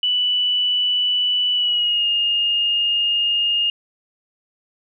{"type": "tone with pitch glide", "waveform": "sine", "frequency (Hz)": [2968, 2837], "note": ["F#7", "F7"], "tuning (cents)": [5, 27], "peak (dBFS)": -16, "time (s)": [0.03, 3.7], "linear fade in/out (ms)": 2, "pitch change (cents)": -78, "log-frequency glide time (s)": [1.53, 2.07], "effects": []}